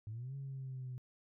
sine linear two-way sweep, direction up then down, 103.83 to 138.59 to 125.3 Hz, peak -40 dBFS, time 0.07-0.98 s, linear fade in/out 0 ms, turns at 0.35 s, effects tanh soft clip ceiling -37 dBFS

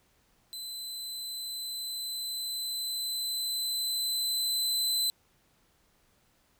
sawtooth tone with level ramp, 4034 Hz, B7, 36 cents sharp, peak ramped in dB -35 to -23 dBFS, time 0.53-5.1 s, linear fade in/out 0 ms, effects pink hiss -68 dBFS RMS until 6.59 s

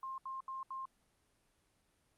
sine tone bursts, 1060 Hz, C6, 22 cents sharp, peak -40 dBFS, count 4, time 0.03-0.855 s, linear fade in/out 2 ms, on 150 ms, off 75 ms, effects pink hiss -75 dBFS RMS until 2.17 s + Opus 32 kbps

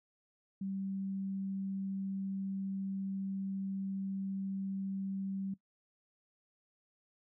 sine tone, 193.9 Hz, G3, 19 cents flat, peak -35 dBFS, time 0.61-5.54 s, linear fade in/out 5 ms, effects noise-tail reverb RT60 0.1 s tail -18 dB re dry

